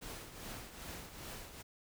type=noise with tremolo; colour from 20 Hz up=pink; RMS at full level=-45 dBFS; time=0.01-1.63 s; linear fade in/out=20 ms; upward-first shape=triangle; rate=2.5 Hz; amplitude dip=65%; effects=none